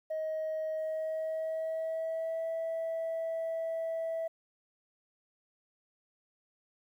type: tone with pitch glide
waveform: sine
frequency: 630 to 654.5 Hz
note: D#5 to E5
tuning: +21 to -13 cents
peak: -30 dBFS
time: 0.1-4.28 s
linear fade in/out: 10 ms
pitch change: +66 cents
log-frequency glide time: 0.77-2.48 s
effects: tanh soft clip ceiling -30 dBFS + 11-bit